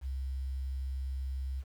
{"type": "tone", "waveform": "sine", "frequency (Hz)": 66.2, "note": "C2", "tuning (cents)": 21, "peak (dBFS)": -32, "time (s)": [0.01, 1.64], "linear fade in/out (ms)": 50, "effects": ["tanh soft clip ceiling -29 dBFS", "10-bit"]}